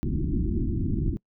pink low-pass noise, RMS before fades -26 dBFS, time 0.03-1.17 s, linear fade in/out 0 ms, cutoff 360 Hz, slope 96 dB/octave, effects noise-tail reverb RT60 0.1 s tail -25 dB re dry

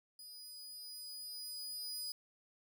sawtooth tone with level ramp, 4951 Hz, D#8, 9 cents flat, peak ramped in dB -48 to -37 dBFS, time 0.19-2.12 s, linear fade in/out 2 ms, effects none

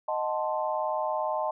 sine chord, D# diminished seventh, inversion none, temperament equal, 622.3 / 740 / 880 / 1046.5 Hz, D#5 / F#5 / A5 / C6, 0 / 0 / 0 / 0 cents, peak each -30 / -35 / -31 / -34 dBFS, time 0.08-1.51 s, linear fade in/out 5 ms, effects none

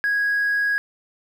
triangle tone with hard clipping, 1654 Hz, G#6, 8 cents flat, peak -18 dBFS, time 0.04-0.78 s, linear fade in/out 0 ms, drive 2 dB, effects none

